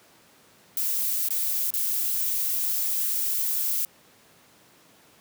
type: noise with dropouts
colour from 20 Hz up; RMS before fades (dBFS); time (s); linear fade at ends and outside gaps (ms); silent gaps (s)
violet; -26; 0.77-3.85; 1; 1.287-1.305 / 1.705-1.738
effects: pink hiss -56 dBFS RMS until 5.2 s + high-pass 150 Hz 12 dB/octave